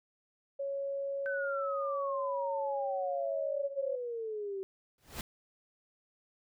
sine tone, 554.4 Hz, C#5, in tune, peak -33 dBFS, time 0.59-3.96 s, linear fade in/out 10 ms
sine exponential sweep, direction down, 1542 to 380.2 Hz, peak -35 dBFS, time 1.26-4.63 s, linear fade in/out 0 ms
pink noise with exponential growth, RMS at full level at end -36 dBFS, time 4.98-5.21 s, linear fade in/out 2 ms, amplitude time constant 49 ms
effects none

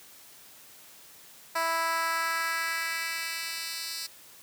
10% pulse tone with high-pass filter sweep, 329.2 Hz, E4, 2 cents flat, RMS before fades -31 dBFS, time 1.55-4.07 s, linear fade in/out 10 ms, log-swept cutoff 800 to 4300 Hz, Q 1.5, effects white hiss -52 dBFS RMS until 4.42 s + high-pass 80 Hz 12 dB/octave

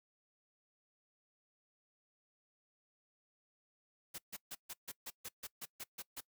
white noise bursts, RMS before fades -45 dBFS, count 12, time 4.14-6.208 s, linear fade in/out 10 ms, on 44 ms, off 140 ms, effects noise-tail reverb RT60 0.1 s tail -22 dB re dry

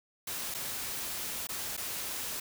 white noise with dropouts, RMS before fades -37 dBFS, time 0.27-2.4 s, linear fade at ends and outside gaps 5 ms, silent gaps 0.542-0.546 / 1.471-1.489 / 1.768-1.775 s, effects none

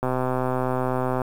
click train, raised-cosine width 1 ms, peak -11 dBFS, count 153, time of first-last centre 0.03-1.218 s, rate 128 Hz, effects 7-bit

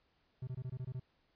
triangle tone bursts, 127.9 Hz, C3, 39 cents flat, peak -36 dBFS, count 8, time 0.42-0.998 s, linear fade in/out 5 ms, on 53 ms, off 22 ms, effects pink hiss -75 dBFS RMS until 1.35 s + resampled to 11025 Hz

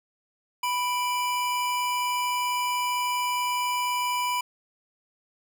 square tone pair together, 987.8 / 2349 Hz, B5 / D7, 0 / 0 cents, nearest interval octave + minor third, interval 1500 cents, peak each -26 / -33 dBFS, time 0.63-4.41 s, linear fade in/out 5 ms, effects 9-bit

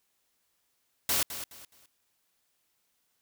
white noise with echo, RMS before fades -27 dBFS, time 1.09-1.23 s, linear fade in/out 2 ms, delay 210 ms, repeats 3, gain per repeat -11 dB, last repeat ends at 1.86 s, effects white hiss -75 dBFS RMS until 3.21 s

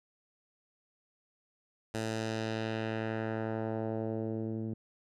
10% pulse tone with low-pass filter sweep, 111.1 Hz, A2, 17 cents sharp, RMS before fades -35 dBFS, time 1.94-4.74 s, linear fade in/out 5 ms, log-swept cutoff 9300 to 250 Hz, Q 1.1, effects none

